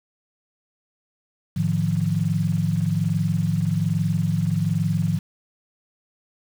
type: tone cluster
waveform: sine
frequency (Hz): 106.6 / 152.6 / 173.8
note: G#2 / D#3 / F3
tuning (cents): +46 / -33 / -8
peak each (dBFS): -25 / -23 / -23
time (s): 1.56-5.19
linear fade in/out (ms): 10
effects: 7-bit